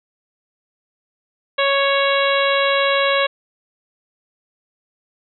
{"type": "harmonic tone", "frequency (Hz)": 554.4, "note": "C#5", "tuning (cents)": 0, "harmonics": [1, 2, 3, 4, 5, 6, 7], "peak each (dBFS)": [-18, -21, -23, -24, -25, -26, -26], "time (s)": [1.58, 3.27], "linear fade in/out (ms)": 10, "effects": []}